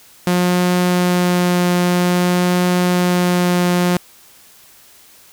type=tone with vibrato; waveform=sawtooth; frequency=178.4 Hz; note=F3; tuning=37 cents sharp; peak=-9 dBFS; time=0.27-3.97 s; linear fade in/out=2 ms; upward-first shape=triangle; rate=0.51 Hz; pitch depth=10 cents each way; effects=white hiss -46 dBFS RMS until 5.32 s